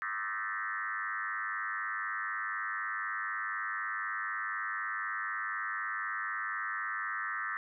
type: tone with frequency modulation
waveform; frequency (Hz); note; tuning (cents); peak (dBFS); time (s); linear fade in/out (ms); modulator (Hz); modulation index
sine; 1539; G6; -32; -33; 0.02-7.57; 0; 104; 3.7
effects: none